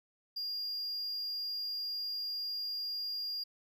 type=tone; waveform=triangle; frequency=4817 Hz; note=D8; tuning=43 cents sharp; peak=-34 dBFS; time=0.36-3.44 s; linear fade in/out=10 ms; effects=none